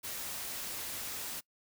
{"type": "noise", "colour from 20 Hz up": "white", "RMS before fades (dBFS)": -40, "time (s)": [0.03, 1.41], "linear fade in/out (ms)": 20, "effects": ["noise-tail reverb RT60 0.1 s tail -23 dB re dry"]}